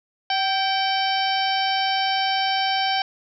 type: harmonic tone with a mistuned harmonic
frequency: 770 Hz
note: G5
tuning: 31 cents flat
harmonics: 1 / 2 / 3 / 4 / 5 / 6 / 7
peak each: -22 / -29 / -30 / -27 / -34 / -31 / -31 dBFS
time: 0.3-3.02 s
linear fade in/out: 2 ms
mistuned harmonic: 2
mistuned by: +42 cents
effects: none